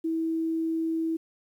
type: tone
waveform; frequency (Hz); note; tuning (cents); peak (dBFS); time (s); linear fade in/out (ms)
sine; 325.1; E4; -24; -25; 0.04-1.17; 10
effects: 10-bit